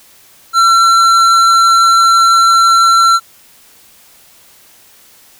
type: tone with hard clipping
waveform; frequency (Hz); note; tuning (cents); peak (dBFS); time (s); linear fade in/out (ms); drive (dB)
sine; 1353; E6; +45; -7; 0.53-3.2; 50; 11
effects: white hiss -44 dBFS RMS until 5.39 s